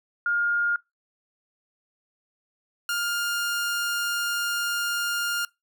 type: tone pair in turn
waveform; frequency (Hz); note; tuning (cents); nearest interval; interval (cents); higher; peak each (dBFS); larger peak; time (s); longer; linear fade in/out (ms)
sine / sawtooth; 1416 / 1408.1; F6 / F6; +23 / +14; unison; 9; first; -21; neither; 0.26-0.76 / 2.89-5.45; second; 2
effects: noise-tail reverb RT60 0.2 s tail -23 dB re dry